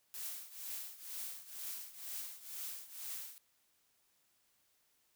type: noise with tremolo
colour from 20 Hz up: blue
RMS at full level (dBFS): -42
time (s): 0.14-3.38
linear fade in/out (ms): 0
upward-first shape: triangle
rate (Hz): 2.1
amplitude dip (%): 85
effects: white hiss -75 dBFS RMS until 5.15 s